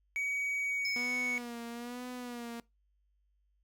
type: tone with pitch glide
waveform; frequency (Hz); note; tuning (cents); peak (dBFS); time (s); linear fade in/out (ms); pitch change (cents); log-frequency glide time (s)
triangle; 2261 to 2222; C#7 to C#7; +34 to +4; -30; 0.16-1.38; 0; -30; 0.6-1.15
type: tone with exponential decay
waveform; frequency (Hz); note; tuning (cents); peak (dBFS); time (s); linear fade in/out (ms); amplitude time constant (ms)
triangle; 5180; E8; -31; -33; 0.85-1.64; 1; 170
type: tone with vibrato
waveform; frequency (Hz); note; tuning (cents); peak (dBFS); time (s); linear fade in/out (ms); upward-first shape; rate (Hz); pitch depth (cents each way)
sawtooth; 241.6; B3; -38; -36; 0.96-2.6; 0; sine; 1.1; 57
effects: noise-tail reverb RT60 0.2 s tail -21 dB re dry + added 50 Hz sine -70 dBFS peak until 3.63 s